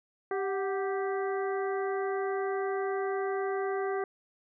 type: harmonic tone with a mistuned harmonic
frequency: 392 Hz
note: G4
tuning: in tune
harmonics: 1 / 2 / 3 / 4 / 5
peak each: -30 / -36 / -40 / -42 / -44 dBFS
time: 0.31-4.04 s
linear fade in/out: 2 ms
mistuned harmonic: 2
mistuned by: -82 cents
effects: none